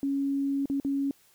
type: tone with dropouts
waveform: sine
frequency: 277.2 Hz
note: C#4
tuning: in tune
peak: -25 dBFS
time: 0.03-1.11 s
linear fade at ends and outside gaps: 1 ms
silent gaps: 0.657-0.699 / 0.8-0.848 s
effects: white hiss -62 dBFS RMS until 1.34 s